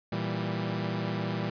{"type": "chord", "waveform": "sawtooth", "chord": "E diminished", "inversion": "second", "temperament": "equal", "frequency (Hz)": [116.54, 164.81, 196], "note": ["Bb2", "E3", "G3"], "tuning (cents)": [0, 0, 0], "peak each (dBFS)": -30, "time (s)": [0.12, 1.5], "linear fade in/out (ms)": 5, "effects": ["resampled to 11025 Hz"]}